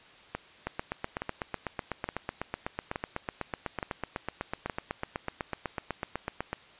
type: two click trains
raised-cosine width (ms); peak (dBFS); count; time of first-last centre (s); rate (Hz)
0.5; -16 / -17; 48 / 6; 0.67-6.53 / 0.35-4.698; 8.02 / 1.15
effects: white hiss -54 dBFS RMS until 6.79 s + resampled to 8000 Hz